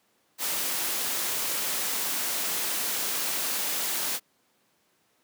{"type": "noise", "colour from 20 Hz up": "white", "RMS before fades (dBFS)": -29, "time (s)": [0.38, 4.2], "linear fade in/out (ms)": 50, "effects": ["pink hiss -68 dBFS RMS until 5.23 s", "high-pass 200 Hz 12 dB/octave"]}